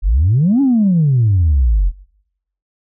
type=exponential two-way sweep; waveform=sine; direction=up then down; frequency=41.2 to 286.2 to 41.2 Hz; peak=-8 dBFS; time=0.02-1.92 s; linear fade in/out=50 ms; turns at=0.61 s; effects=noise-tail reverb RT60 0.8 s tail -24 dB re dry + tanh soft clip ceiling -6 dBFS